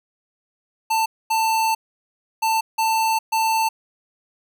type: tone bursts at uneven times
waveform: square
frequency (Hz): 890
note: A5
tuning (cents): +20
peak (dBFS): -18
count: 5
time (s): 0.9-1.06 / 1.3-1.75 / 2.42-2.61 / 2.78-3.19 / 3.32-3.69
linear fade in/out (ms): 10
effects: none